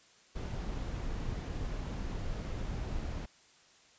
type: noise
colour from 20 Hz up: brown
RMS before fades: -37 dBFS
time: 0.35-3.26 s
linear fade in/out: 10 ms
effects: white hiss -62 dBFS RMS until 3.98 s + resampled to 16000 Hz